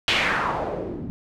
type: noise with low-pass filter sweep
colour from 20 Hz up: white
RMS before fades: -25 dBFS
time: 0.08-1.1 s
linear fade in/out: 0 ms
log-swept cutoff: 3300 to 200 Hz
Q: 2.4
effects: none